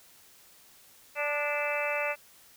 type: harmonic tone with a mistuned harmonic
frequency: 292.4 Hz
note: D4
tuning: 7 cents flat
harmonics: 2 / 3 / 4 / 5 / 6 / 7 / 8 / 9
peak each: -32 / -38 / -39 / -38 / -42 / -36 / -37 / -34 dBFS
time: 1.15-2.16 s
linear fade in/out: 50 ms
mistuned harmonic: 4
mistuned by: +24 cents
effects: white hiss -57 dBFS RMS until 2.56 s

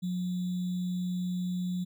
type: tone with sample-and-hold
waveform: sine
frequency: 180.4 Hz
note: F#3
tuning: 44 cents flat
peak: -29 dBFS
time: 0.02-1.85 s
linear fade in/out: 20 ms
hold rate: 3675 Hz
effects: none

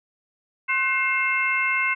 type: harmonic tone with a mistuned harmonic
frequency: 532 Hz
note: C5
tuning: 29 cents sharp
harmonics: 2 / 3 / 4 / 5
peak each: -28 / -28 / -22 / -27 dBFS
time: 0.68-1.95 s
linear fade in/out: 20 ms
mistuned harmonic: 3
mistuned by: -99 cents
effects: none

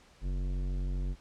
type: tone with tanh clipping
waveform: sine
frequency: 46.25 Hz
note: F#1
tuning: in tune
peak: -32 dBFS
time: 0.21-1.16 s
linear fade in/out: 50 ms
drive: 15 dB
effects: pink hiss -60 dBFS RMS until 1.2 s + low-pass 7000 Hz 12 dB/octave

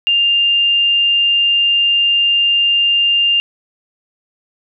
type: tone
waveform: sine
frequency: 2800 Hz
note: F7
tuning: 4 cents sharp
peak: -10 dBFS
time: 0.07-3.4 s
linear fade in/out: 0 ms
effects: none

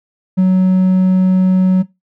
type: tone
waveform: triangle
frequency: 186 Hz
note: F#3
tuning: 9 cents sharp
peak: -5 dBFS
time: 0.37-1.83 s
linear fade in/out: 20 ms
effects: noise-tail reverb RT60 0.2 s tail -19 dB re dry + tanh soft clip ceiling -1 dBFS

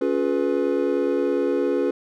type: tone cluster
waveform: triangle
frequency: 278 / 355.3 / 424.9 / 494.8 Hz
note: C#4 / F4 / G#4 / B4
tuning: +5 / +30 / +40 / +3 cents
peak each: -23 dBFS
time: 0.01-1.91 s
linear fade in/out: 5 ms
effects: none

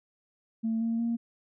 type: tone with pitch steps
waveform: sine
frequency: 224.7 / 228.8 / 232.9 Hz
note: A3 / A#3 / A#3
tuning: +37 / -32 / -1 cents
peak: -25 dBFS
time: 0.63-1.17 s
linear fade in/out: 20 ms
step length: 180 ms
effects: tanh soft clip ceiling -22 dBFS

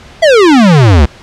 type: exponential sweep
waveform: square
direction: down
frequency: 682 to 65.41 Hz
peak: -3 dBFS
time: 0.22-1.06 s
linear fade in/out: 10 ms
effects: pink hiss -35 dBFS RMS until 1.22 s + low-pass 5000 Hz 12 dB/octave

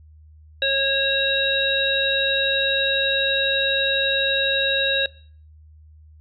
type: harmonic tone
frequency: 546 Hz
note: C#5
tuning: 26 cents flat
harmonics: 1 / 3 / 5 / 7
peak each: -24 / -24 / -26 / -21 dBFS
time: 0.62-5.06 s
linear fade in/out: 2 ms
effects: noise-tail reverb RT60 0.5 s tail -22 dB re dry + added 77 Hz sine -45 dBFS peak until 6.2 s

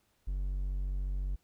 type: tone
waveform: triangle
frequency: 47.18 Hz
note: F#1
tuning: 34 cents sharp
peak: -29 dBFS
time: 0.27-1.36 s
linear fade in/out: 10 ms
effects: pink hiss -73 dBFS RMS until 1.43 s

